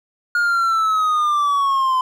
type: linear sweep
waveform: triangle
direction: down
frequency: 1431 to 1020 Hz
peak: -13 dBFS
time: 0.35-2.01 s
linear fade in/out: 2 ms
effects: none